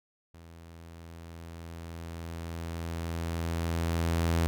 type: tone with level ramp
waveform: sawtooth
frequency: 83.4 Hz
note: E2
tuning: 21 cents sharp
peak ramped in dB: -45 to -20 dBFS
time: 0.34-4.47 s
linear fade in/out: 0 ms
effects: none